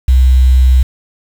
sine tone with quantisation, 64.3 Hz, C2, 30 cents flat, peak -4 dBFS, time 0.08-0.83 s, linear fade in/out 5 ms, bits 5, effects none

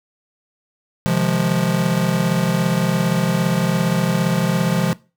square chord, F minor seventh, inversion second, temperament just, 130.96 / 157.15 / 174.61 / 209.5 Hz, C3 / Eb3 / F3 / Ab3, +2 / +18 / 0 / +15 cents, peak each -24 / -25 / -19 / -24 dBFS, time 1.06-4.93 s, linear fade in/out 0 ms, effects noise-tail reverb RT60 0.3 s tail -20 dB re dry

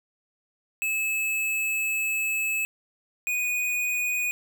square tone pair in turn, 2600 / 2474 Hz, E7 / D#7, -24 / -10 cents, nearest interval minor second, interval 86 cents, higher first, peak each -25 dBFS, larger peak neither, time 0.82-2.65 / 3.27-4.31 s, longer first, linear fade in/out 0 ms, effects none

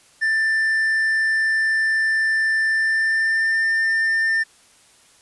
triangle tone with pitch glide, 1776 to 1797.7 Hz, A6 to A6, +16 to +37 cents, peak -15 dBFS, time 0.21-4.44 s, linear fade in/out 20 ms, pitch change +21 cents, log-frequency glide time 2.68-3.66 s, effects white hiss -53 dBFS RMS until 5.21 s + resampled to 24000 Hz

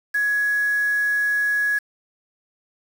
sine tone with quantisation, 1676 Hz, G#6, 15 cents sharp, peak -18 dBFS, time 0.14-1.79 s, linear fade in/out 10 ms, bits 6, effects none

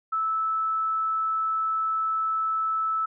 sine tone, 1310 Hz, E6, 11 cents flat, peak -23 dBFS, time 0.12-3.06 s, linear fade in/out 10 ms, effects none

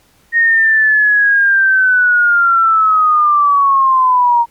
sine linear sweep, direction down, 1864.7 to 931 Hz, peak -7 dBFS, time 0.32-4.46 s, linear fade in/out 50 ms, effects pink hiss -52 dBFS RMS until 4.5 s + MP3 96 kbps

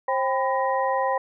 sine tone cluster, 532 / 791 / 1002 / 1881 Hz, C5 / G5 / B5 / A#6, +29 / +15 / +25 / +15 cents, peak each -25 / -26 / -25 / -33 dBFS, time 0.08-1.18 s, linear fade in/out 5 ms, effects none

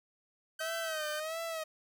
sawtooth tone, 1543 Hz, G6, 28 cents flat, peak -35 dBFS, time 0.59-1.2 s, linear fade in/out 5 ms
sawtooth tone with vibrato, 633 Hz, D#5, 30 cents sharp, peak -32 dBFS, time 0.6-1.64 s, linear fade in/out 10 ms, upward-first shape sine, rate 1.5 Hz, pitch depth 86 cents each way
effects none

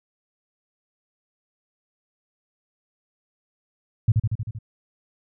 sine tone with echo, 110 Hz, A2, in tune, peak -12 dBFS, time 4.08-4.12 s, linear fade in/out 5 ms, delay 78 ms, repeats 6, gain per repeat -3 dB, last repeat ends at 4.588 s, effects none

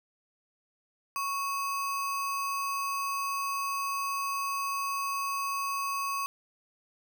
sine tone with sample-and-hold, 1108.7 Hz, C#6, in tune, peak -29 dBFS, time 1.16-6.26 s, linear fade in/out 0 ms, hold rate 3675 Hz, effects none

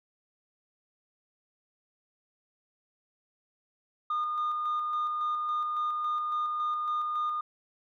sine tone with tremolo, 1220 Hz, D#6, 34 cents flat, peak -25 dBFS, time 4.1-7.41 s, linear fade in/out 5 ms, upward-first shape square, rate 3.6 Hz, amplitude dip 30%, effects tanh soft clip ceiling -25 dBFS

